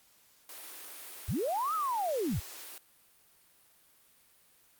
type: high-pass noise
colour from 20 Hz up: white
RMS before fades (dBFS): -46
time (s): 0.49-2.78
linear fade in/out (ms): 2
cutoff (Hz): 290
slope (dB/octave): 48
type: linear two-way sweep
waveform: sine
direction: up then down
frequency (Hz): 53.8 to 1323 to 56.9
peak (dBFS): -29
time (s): 1.28-2.4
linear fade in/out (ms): 10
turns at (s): 1.74
effects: white hiss -64 dBFS RMS until 4.79 s + Opus 48 kbps